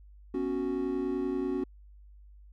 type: chord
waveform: triangle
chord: B suspended second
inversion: none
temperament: equal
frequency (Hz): 246.9 / 277.2 / 370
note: B3 / C#4 / F#4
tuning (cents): 0 / 0 / 0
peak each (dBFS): -35 / -30 / -30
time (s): 0.34-1.64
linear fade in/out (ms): 5
effects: added 50 Hz sine -50 dBFS peak until 2.52 s